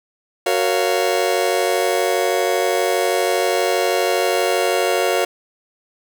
40% pulse chord, Gb major seventh, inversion none, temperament just, 370 / 462.5 / 555 / 693.7 Hz, Gb4 / Bb4 / Db5 / F5, 0 / -14 / +2 / -12 cents, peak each -21 dBFS, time 0.46-5.25 s, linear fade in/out 5 ms, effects none

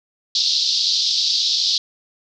pink band-pass noise, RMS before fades -19 dBFS, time 0.35-1.78 s, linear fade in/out 2 ms, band 3700 to 5200 Hz, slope 48 dB/octave, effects none

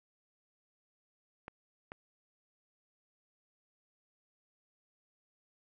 clicks, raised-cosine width 0.5 ms, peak -28 dBFS, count 2, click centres 1.481 / 1.919 s, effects none

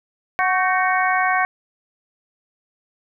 harmonic tone with a mistuned harmonic, 370 Hz, F#4, in tune, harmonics 2 / 3 / 4 / 5 / 6, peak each -20 / -22 / -23 / -24 / -25 dBFS, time 0.39-1.45 s, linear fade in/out 0 ms, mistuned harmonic 4, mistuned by +68 cents, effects none

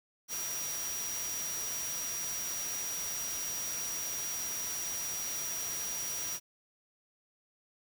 sine tone in noise, 5760 Hz, F#8, 47 cents flat, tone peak -36 dBFS, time 0.28-6.4 s, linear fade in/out 50 ms, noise white, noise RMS -40 dBFS, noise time 0.28-6.4 s, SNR +1 dB, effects none

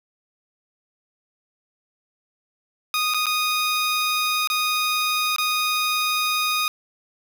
15% pulse tone with dropouts, 1239 Hz, D#6, 8 cents flat, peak -14 dBFS, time 2.94-6.68 s, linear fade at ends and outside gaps 1 ms, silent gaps 3.138-3.144 / 3.258-3.266 / 4.474-4.5 / 5.362-5.383 s, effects none

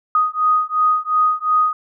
sine beating tone pair, 1244.5 / 1247.3 Hz, D#6 / D#6, 0 / +4 cents, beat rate 2.8 Hz, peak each -17 dBFS, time 0.15-1.73 s, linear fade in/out 2 ms, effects none

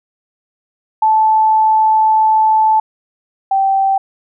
sine tone pair in turn, 873 / 777.8 Hz, A5 / G5, -14 / -14 cents, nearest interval major second, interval 200 cents, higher first, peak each -8 / -10 dBFS, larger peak first, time 1.02-2.8 / 3.51-3.98 s, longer first, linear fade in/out 5 ms, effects none

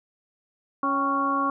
harmonic tone with a mistuned harmonic, 277.2 Hz, C#4, in tune, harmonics 1 / 2 / 3 / 4 / 5, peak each -28 / -34 / -35 / -23 / -33 dBFS, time 0.83-1.5 s, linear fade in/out 2 ms, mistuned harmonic 3, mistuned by -83 cents, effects none

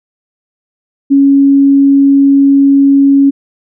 sine tone, 277.2 Hz, C#4, in tune, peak -3 dBFS, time 1.1-3.31 s, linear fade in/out 20 ms, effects none

